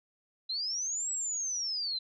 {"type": "linear two-way sweep", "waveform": "sine", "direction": "up then down", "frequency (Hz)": [3985, 7820, 3985], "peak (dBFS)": -31, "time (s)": [0.49, 1.99], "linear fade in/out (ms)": 10, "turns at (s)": 1.11, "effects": []}